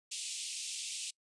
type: band-pass noise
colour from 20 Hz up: white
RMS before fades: -41 dBFS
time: 0.11-1.11 s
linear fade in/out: 10 ms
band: 2500 to 9300 Hz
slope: 48 dB/octave
effects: noise-tail reverb RT60 0.1 s tail -26 dB re dry + resampled to 24000 Hz